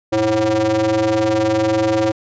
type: ring-modulated tone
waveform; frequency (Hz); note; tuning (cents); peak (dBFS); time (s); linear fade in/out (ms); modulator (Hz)
square; 106.1; G#2; +38; -12; 0.12-2.12; 10; 435
effects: resampled to 16000 Hz